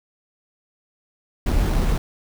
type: noise with sample-and-hold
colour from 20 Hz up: brown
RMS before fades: -19 dBFS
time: 1.46-1.98 s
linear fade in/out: 5 ms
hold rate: 4900 Hz
effects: none